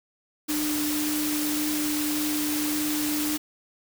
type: tone in noise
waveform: sine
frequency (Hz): 300.3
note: D4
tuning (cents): +39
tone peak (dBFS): -26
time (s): 0.48-3.38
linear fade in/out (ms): 20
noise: white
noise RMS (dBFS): -30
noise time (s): 0.48-3.38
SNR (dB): +1
effects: none